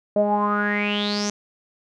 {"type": "tone with low-pass filter sweep", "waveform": "sawtooth", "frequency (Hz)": 206.4, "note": "G#3", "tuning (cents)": -10, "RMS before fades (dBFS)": -22, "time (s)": [0.16, 1.3], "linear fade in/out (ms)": 2, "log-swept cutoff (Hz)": [580, 6300], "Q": 9.8, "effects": []}